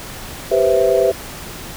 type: chord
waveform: sine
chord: C major seventh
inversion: second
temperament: equal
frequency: 392 / 493.9 / 523.3 / 659.3 Hz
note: G4 / B4 / C5 / E5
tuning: 0 / 0 / 0 / 0 cents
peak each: -17 dBFS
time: 0.51-1.12 s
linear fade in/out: 10 ms
effects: pink hiss -32 dBFS RMS until 1.76 s